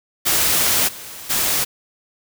white noise with level steps, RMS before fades -17 / -35 / -19 dBFS, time 0.25-1.65 s, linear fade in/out 20 ms, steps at 0.87 / 1.29 s, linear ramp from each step 20 ms, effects none

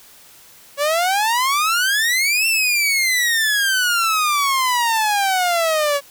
sawtooth exponential two-way sweep, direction up then down, 558 to 2711 to 558 Hz, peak -12 dBFS, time 0.77-6.01 s, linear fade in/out 50 ms, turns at 2.47 s, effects white hiss -46 dBFS RMS until 6.1 s

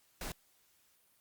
pink noise, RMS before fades -41 dBFS, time 0.21-0.32 s, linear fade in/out 2 ms, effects white hiss -70 dBFS RMS until 1.2 s + Opus 48 kbps

